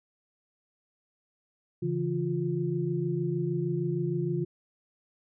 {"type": "tone cluster", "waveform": "sine", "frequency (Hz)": [140.2, 166.7, 352.2], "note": ["C#3", "E3", "F4"], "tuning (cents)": [20, 20, 15], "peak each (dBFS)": -31, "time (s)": [1.82, 4.45], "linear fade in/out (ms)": 10, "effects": []}